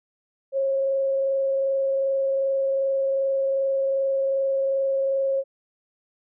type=tone with frequency modulation; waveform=sine; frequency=542 Hz; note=C#5; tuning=39 cents flat; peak=-20 dBFS; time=0.52-5.44 s; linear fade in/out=50 ms; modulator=22.6 Hz; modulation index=0.2; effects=none